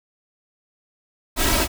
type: noise with comb filter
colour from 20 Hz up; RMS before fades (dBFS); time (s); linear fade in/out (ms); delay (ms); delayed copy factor
pink; -19; 1.36-1.68; 50; 3.1; +0.85
effects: none